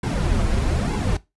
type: noise with flanger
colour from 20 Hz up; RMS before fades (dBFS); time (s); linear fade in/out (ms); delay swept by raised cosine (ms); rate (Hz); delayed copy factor
brown; -21; 0.03-1.17; 5; 1.6 to 7.1; 1.1; -0.85
effects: noise-tail reverb RT60 0.2 s tail -18 dB re dry + resampled to 24000 Hz